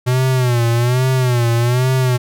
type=tone with vibrato; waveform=square; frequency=123.47 Hz; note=B2; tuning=in tune; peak=-13 dBFS; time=0.06-2.18 s; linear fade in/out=20 ms; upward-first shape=sine; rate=1.2 Hz; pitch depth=99 cents each way; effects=none